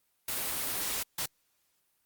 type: noise bursts at uneven times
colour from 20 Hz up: white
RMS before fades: -33 dBFS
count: 2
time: 0.28-1.03 / 1.18-1.26 s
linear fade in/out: 5 ms
effects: white hiss -74 dBFS RMS until 2.05 s + Opus 32 kbps